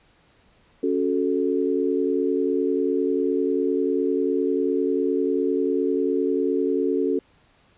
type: chord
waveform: sine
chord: F# minor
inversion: second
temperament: equal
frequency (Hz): 277.2 / 370 / 440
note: C#4 / F#4 / A4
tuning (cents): 0 / 0 / 0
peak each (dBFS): -24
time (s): 0.83-7.19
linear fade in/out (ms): 5
effects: pink hiss -59 dBFS RMS until 7.77 s + resampled to 8000 Hz